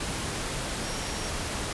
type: tone in noise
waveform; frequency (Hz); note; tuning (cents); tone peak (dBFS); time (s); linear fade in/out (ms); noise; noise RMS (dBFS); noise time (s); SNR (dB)
sine; 5600; F8; +4; -42; 0.84-1.3; 5; pink; -32; 0-1.73; -13
effects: resampled to 24000 Hz